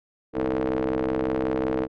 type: ring-modulated tone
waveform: sawtooth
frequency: 65.41 Hz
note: C2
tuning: in tune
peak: -16 dBFS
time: 0.33-1.88 s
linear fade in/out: 50 ms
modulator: 383 Hz
effects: low-pass 2000 Hz 12 dB/octave